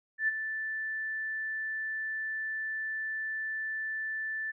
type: tone with ADSR envelope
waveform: sine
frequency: 1760 Hz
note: A6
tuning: in tune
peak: -23 dBFS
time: 0.18-4.52 s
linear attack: 100 ms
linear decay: 23 ms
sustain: -9 dB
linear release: 19 ms
effects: none